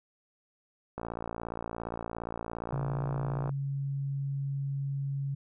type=click train; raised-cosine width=1 ms; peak=-22 dBFS; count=145; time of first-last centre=0.98-3.493 s; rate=57.3 Hz
type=tone; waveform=sine; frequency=138.59 Hz; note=C#3; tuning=in tune; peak=-30 dBFS; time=2.72-5.35 s; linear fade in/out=10 ms
effects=none